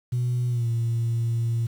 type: tone with pitch glide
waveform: sine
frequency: 122.9 to 116 Hz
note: B2 to A#2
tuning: -8 to -8 cents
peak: -20 dBFS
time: 0.12-1.67 s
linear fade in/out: 10 ms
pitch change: -100 cents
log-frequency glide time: 0.48-0.68 s
effects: tanh soft clip ceiling -19 dBFS + 8-bit